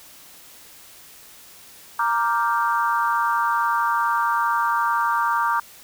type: chord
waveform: sine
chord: G minor seventh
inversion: first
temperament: equal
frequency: 932.3 / 1174.7 / 1396.9 / 1568 Hz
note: Bb5 / D6 / F6 / G6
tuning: 0 / 0 / 0 / 0 cents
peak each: -22 / -22 / -27 / -28 dBFS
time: 1.99-5.6 s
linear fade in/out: 5 ms
effects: white hiss -46 dBFS RMS until 5.83 s